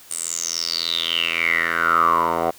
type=tone with band-pass filter sweep; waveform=10% pulse; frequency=83.6 Hz; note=E2; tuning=25 cents sharp; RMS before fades=-21 dBFS; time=0.1-2.51 s; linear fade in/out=10 ms; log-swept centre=9100 to 730 Hz; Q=9.8; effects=white hiss -46 dBFS RMS until 2.58 s